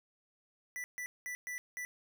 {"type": "tone bursts at uneven times", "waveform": "square", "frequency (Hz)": 1975.5, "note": "B6", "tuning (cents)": 0, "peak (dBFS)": -39, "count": 5, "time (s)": [[0.76, 0.84], [0.98, 1.06], [1.26, 1.35], [1.47, 1.58], [1.77, 1.85]], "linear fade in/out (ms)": 0, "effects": []}